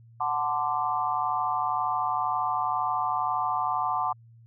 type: chord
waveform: sine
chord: D dominant seventh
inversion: first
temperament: equal with one note detuned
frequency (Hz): 740 / 880 / 1032.7 / 1174.7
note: F#5 / A5 / C6 / D6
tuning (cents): 0 / 0 / -23 / 0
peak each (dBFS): -30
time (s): 0.2-4.13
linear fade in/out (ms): 10
effects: added 115 Hz sine -50 dBFS peak until 4.46 s